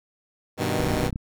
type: chord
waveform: 10% pulse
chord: G augmented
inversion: none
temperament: equal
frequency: 98 / 123.47 / 155.56 Hz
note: G2 / B2 / D#3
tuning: 0 / 0 / 0 cents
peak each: -19 / -19 / -20 dBFS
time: 0.57-1.11 s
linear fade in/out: 50 ms
type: clicks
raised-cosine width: 5 ms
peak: -17 dBFS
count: 12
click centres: 0.802 / 0.839 / 0.872 / 0.906 / 0.938 / 0.972 / 1.003 / 1.033 / 1.064 / 1.096 / 1.128 / 1.159 s
effects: none